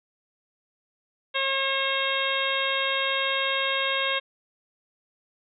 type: harmonic tone with a mistuned harmonic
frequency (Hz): 541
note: C#5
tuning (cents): -42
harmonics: 1 / 2 / 3 / 4 / 5 / 6 / 7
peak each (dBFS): -31 / -31 / -31 / -31 / -31 / -31 / -31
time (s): 1.34-4.2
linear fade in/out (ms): 20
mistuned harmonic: 7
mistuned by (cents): -31
effects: none